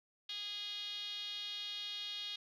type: tone with band-pass filter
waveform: 5% pulse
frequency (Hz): 412.2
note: G#4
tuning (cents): -13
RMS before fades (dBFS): -43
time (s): 0.29-2.36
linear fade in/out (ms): 5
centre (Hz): 3500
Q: 6.7
effects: none